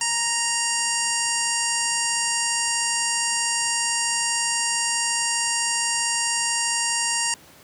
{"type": "harmonic tone with a mistuned harmonic", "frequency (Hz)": 932.3, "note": "A#5", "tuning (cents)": 0, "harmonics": [1, 2, 3, 5, 6, 7, 8, 9, 10], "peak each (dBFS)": [-30, -30, -30, -30, -30, -30, -30, -30, -30], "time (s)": [0.01, 7.34], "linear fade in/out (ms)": 2, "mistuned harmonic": 7, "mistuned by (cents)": 65, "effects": ["pink hiss -49 dBFS RMS until 7.63 s", "high-pass 100 Hz 12 dB/octave"]}